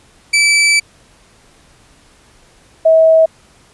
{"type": "tone pair in turn", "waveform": ["sawtooth", "sine"], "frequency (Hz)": [2314, 644.5], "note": ["D7", "E5"], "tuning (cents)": [-26, -39], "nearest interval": "octave + minor seventh", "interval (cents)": 2213, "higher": "first", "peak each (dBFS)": -5, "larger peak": "neither", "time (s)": [[0.33, 0.8], [2.85, 3.26]], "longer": "first", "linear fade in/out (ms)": 10, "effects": ["pink hiss -48 dBFS RMS until 3.73 s", "resampled to 24000 Hz"]}